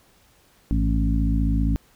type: harmonic tone with a mistuned harmonic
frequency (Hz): 55.2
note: A1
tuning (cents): +6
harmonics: 1 / 2 / 3 / 4 / 5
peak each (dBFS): -20 / -28 / -27 / -28 / -27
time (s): 0.71-1.76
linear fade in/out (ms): 0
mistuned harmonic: 2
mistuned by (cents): -70
effects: pink hiss -58 dBFS RMS until 1.95 s